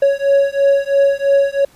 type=beating tone pair; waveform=triangle; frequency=554.4 / 557.4 Hz; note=C#5 / C#5; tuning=0 / +9 cents; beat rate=3 Hz; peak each=-12 dBFS; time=0.02-1.65 s; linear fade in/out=5 ms; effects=pink hiss -50 dBFS RMS until 1.75 s + resampled to 32000 Hz